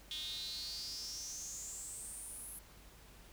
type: tone with high-pass filter sweep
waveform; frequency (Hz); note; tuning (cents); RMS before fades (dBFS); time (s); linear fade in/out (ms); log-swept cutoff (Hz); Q
sawtooth; 308; D#4; -17; -45; 0.11-2.59; 2; 3400 to 11000; 8.7
effects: added 50 Hz sine -60 dBFS peak until 3.32 s + pink hiss -60 dBFS RMS until 3.32 s